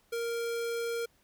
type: tone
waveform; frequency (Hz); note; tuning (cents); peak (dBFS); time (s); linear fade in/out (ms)
square; 466.2; A#4; 0; -32; 0.12-1.06; 10
effects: pink hiss -68 dBFS RMS until 1.23 s